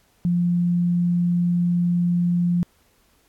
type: tone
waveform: sine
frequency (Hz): 174.61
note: F3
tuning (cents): 0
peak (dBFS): -17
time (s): 0.25-2.63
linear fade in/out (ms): 0
effects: pink hiss -61 dBFS RMS until 3.28 s + AAC 64 kbps